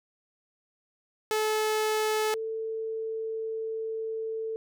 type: tone pair in turn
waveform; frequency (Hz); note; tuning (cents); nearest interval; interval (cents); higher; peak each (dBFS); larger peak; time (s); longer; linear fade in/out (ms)
sawtooth / sine; 431.9 / 444.6; A4 / A4; -32 / +18; minor second; 50; second; -21 / -30; first; 1.31-2.34 / 2.34-4.56; second; 0
effects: none